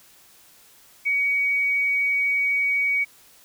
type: tone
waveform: sine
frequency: 2254 Hz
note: C#7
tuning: 28 cents sharp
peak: -19 dBFS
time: 1.05-3.05 s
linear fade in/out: 20 ms
effects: white hiss -53 dBFS RMS until 3.44 s